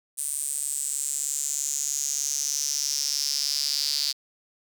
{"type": "tone with high-pass filter sweep", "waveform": "sawtooth", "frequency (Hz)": 143.2, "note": "D3", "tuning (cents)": -43, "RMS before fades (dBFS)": -28, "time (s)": [0.17, 4.13], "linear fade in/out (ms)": 20, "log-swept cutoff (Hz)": [9000, 4600], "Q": 6.4, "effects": []}